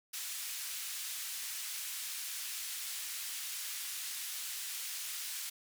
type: band-pass noise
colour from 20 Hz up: white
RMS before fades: -41 dBFS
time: 0.13-5.5 s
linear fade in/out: 10 ms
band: 1900 to 14000 Hz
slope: 12 dB/octave
effects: none